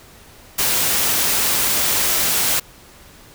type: noise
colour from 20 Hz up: white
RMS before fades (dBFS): -18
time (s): 0.58-2.6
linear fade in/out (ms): 10
effects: pink hiss -45 dBFS RMS until 3.34 s